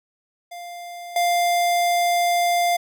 square tone with level steps, 698.5 Hz, F5, in tune, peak -34 / -18 dBFS, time 0.51-2.77 s, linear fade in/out 10 ms, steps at 1.16 s, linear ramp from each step 2 ms, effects none

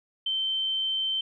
sine tone, 3103 Hz, G7, 18 cents flat, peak -25 dBFS, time 0.26-1.21 s, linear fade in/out 5 ms, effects none

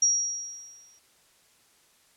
sine tone with exponential decay, 5680 Hz, F8, 28 cents sharp, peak -17 dBFS, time 0.02-0.99 s, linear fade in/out 5 ms, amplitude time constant 210 ms, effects white hiss -62 dBFS RMS until 2.16 s + low-pass 11000 Hz 12 dB/octave

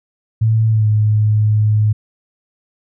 sine tone with pitch glide, 111.2 to 106.79 Hz, A2 to G#2, +19 to +49 cents, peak -10 dBFS, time 0.41-1.93 s, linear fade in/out 10 ms, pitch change -70 cents, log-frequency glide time 0.69-0.87 s, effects none

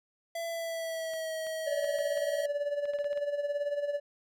square tone with pitch glide, 670 to 638.6 Hz, E5 to D#5, +28 to +45 cents, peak -34 dBFS, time 0.35-2.46 s, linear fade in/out 5 ms, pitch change -83 cents, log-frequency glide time 0.47-1.34 s
clicks, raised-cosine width 0.3 ms, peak -34 dBFS, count 11, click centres 1.136 / 1.468 / 1.844 / 1.987 / 2.175 / 2.855 / 2.936 / 2.988 / 3.044 / 3.13 / 3.175 s
triangle tone with tremolo, 578 Hz, D5, 28 cents flat, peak -25 dBFS, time 1.66-4 s, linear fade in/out 20 ms, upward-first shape sine, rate 18 Hz, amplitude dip 65%
effects none

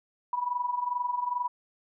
sine tone with amplitude modulation, 980 Hz, B5, 14 cents flat, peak -24 dBFS, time 0.33-1.48 s, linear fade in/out 2 ms, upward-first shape sine, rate 22.4 Hz, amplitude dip 75%, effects none

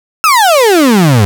35% pulse exponential sweep, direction down, 1351 to 96.4 Hz, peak -3 dBFS, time 0.24-1.25 s, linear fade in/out 0 ms, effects none

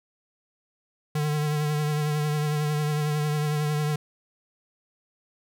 square tone with vibrato, 150 Hz, D3, 37 cents sharp, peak -24 dBFS, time 1.15-3.96 s, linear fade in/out 5 ms, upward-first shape triangle, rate 11 Hz, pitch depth 35 cents each way, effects none

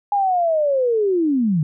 sine linear sweep, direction down, 826 to 143.4 Hz, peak -15 dBFS, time 0.12-1.63 s, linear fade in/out 2 ms, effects none

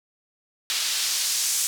white noise with band-pass filter sweep, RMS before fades -25 dBFS, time 0.7-1.67 s, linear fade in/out 0 ms, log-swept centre 3700 to 7000 Hz, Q 1.1, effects none

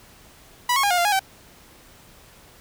sawtooth tone with pitch steps, 981 / 1095 / 812 / 714 / 695 / 828 / 770 Hz, B5 / C#6 / G#5 / F5 / F5 / G#5 / G5, -12 / -22 / -39 / +38 / -9 / -5 / -31 cents, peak -14 dBFS, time 0.69-1.194 s, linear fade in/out 5 ms, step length 72 ms, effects pink hiss -50 dBFS RMS until 2.6 s

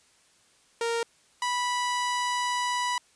sawtooth tone pair in turn, 464.2 / 983.6 Hz, A#4 / B5, -7 / -7 cents, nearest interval octave + minor second, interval 1300 cents, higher second, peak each -22 dBFS, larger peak neither, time 0.81-1.03 / 1.42-2.98 s, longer second, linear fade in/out 2 ms, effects white hiss -62 dBFS RMS until 3.15 s + resampled to 22050 Hz

